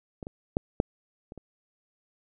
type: clicks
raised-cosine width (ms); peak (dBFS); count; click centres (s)
2; -24 / -24 / -11 / -8 / -28 / -29; 6; 0.228 / 0.269 / 0.569 / 0.801 / 1.321 / 1.377
effects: none